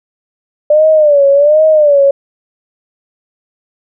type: tone with vibrato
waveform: sine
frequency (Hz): 591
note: D5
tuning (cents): +11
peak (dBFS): -4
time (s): 0.7-2.11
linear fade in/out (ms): 5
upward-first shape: sine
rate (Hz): 1.3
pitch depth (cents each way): 110
effects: none